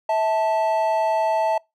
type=tone pair together; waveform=triangle; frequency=649.6 / 880 Hz; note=E5 / A5; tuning=-26 / 0 cents; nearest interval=perfect fourth; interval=526 cents; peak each=-19 dBFS; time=0.09-1.58 s; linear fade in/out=5 ms; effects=noise-tail reverb RT60 0.2 s tail -25 dB re dry